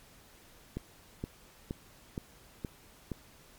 click train, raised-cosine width 3 ms, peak -22 dBFS, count 6, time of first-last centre 0.77-3.117 s, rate 2.13 Hz, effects pink hiss -58 dBFS RMS until 3.58 s + MP3 96 kbps

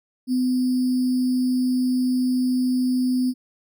sine tone with sample-and-hold, 253.1 Hz, B3, 43 cents sharp, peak -18 dBFS, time 0.27-3.34 s, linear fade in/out 50 ms, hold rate 4900 Hz, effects none

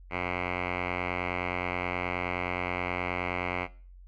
5% pulse tone with low-pass filter, 89.5 Hz, F2, 43 cents sharp, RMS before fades -32 dBFS, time 0.1-3.68 s, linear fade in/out 50 ms, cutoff 2100 Hz, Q 7.5, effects noise-tail reverb RT60 0.4 s tail -19 dB re dry + added 45 Hz sine -47 dBFS peak until 4.07 s

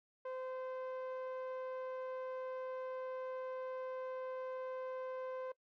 sawtooth tone with low-pass filter, 516 Hz, C5, 24 cents flat, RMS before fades -43 dBFS, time 0.25-5.52 s, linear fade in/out 5 ms, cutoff 1100 Hz, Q 0.66, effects noise-tail reverb RT60 0.1 s tail -21 dB re dry + MP3 32 kbps

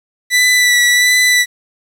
sawtooth tone with vibrato, 1974 Hz, B6, 1 cent flat, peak -5 dBFS, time 0.3-1.46 s, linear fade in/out 50 ms, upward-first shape sine, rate 1.4 Hz, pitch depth 21 cents each way, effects low-pass 12000 Hz 12 dB/octave + 7-bit

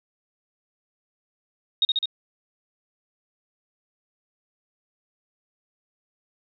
sine tone with echo, 3729 Hz, A#7, in tune, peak -16 dBFS, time 1.82-1.85 s, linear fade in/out 2 ms, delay 69 ms, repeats 3, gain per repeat -2 dB, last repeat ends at 2.057 s, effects none

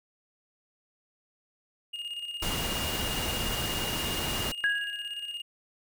triangle tone with tremolo, 2844 Hz, F7, 31 cents sharp, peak -31 dBFS, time 1.93-5.42 s, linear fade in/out 10 ms, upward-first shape square, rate 17 Hz, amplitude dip 50%
pink noise, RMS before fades -32 dBFS, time 2.42-4.52 s, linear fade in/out 5 ms
sine tone with exponential decay, 1653 Hz, G#6, 9 cents flat, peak -21 dBFS, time 4.64-5.33 s, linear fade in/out 0 ms, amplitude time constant 150 ms
effects none

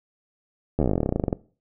slowing click train, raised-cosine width 2 ms, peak -9 dBFS, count 22, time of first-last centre 0.79-1.328 s, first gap 12 ms, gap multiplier 1.07, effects noise-tail reverb RT60 0.4 s tail -20 dB re dry

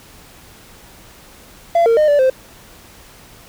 triangle tone with pitch steps, 680 / 459.5 / 610 / 581 / 521 Hz, F5 / A#4 / D#5 / D5 / C5, -46 / -25 / -34 / -19 / -7 cents, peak -7 dBFS, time 1.75-2.3 s, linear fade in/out 5 ms, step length 110 ms, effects tanh soft clip ceiling -3 dBFS + pink hiss -43 dBFS RMS until 3.48 s

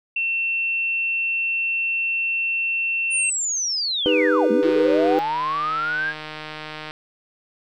sine tone, 2700 Hz, E7, 41 cents sharp, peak -20 dBFS, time 0.16-3.3 s, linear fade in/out 5 ms
sine linear two-way sweep, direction down then up, 9390 to 205.4 to 1655 Hz, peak -21 dBFS, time 3.1-6.14 s, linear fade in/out 50 ms, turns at 4.51 s
triangle chord, Eb augmented, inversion none, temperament equal with one note detuned, 311.1 / 400.2 / 493.9 Hz, Eb4 / G4 / B4, 0 / +36 / 0 cents, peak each -19 / -21 / -17 dBFS, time 4.06-5.19 s, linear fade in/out 0 ms
click train, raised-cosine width 0.3 ms, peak -17 dBFS, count 352, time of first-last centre 4.63-6.909 s, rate 154 Hz
effects none

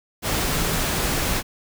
sine tone in noise, 164.3 Hz, E3, 5 cents flat, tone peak -30 dBFS, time 0.46-0.81 s, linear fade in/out 50 ms, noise pink, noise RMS -23 dBFS, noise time 0.22-1.43 s, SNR -10 dB, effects none

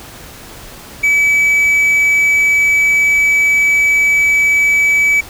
triangle tone, 2291 Hz, D7, 44 cents flat, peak -7 dBFS, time 1.03-5.21 s, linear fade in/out 10 ms, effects pink hiss -34 dBFS RMS until 5.29 s

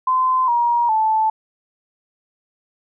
sine tone with pitch steps, 1029 / 949.1 / 875.3 Hz, C6 / A#5 / A5, -29 / +31 / -9 cents, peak -14 dBFS, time 0.07-1.3 s, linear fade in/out 5 ms, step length 410 ms, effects none

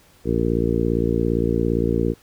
harmonic tone, 57.5 Hz, A#1, 23 cents flat, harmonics 1 / 2 / 3 / 4 / 5 / 6 / 7 / 8, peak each -26 / -26 / -26 / -26 / -26 / -26 / -26 / -26 dBFS, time 0.24-2.15 s, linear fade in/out 50 ms, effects pink hiss -54 dBFS RMS until 2.22 s

